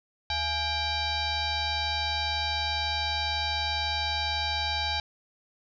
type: tone with frequency modulation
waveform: sine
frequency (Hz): 2360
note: D7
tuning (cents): +8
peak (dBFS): -26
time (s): 0.3-5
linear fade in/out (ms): 2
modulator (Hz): 761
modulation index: 3.2
effects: none